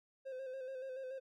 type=tone with vibrato; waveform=triangle; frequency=523.3 Hz; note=C5; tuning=in tune; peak=-40 dBFS; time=0.25-1.2 s; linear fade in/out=20 ms; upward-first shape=square; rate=7 Hz; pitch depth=37 cents each way; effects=none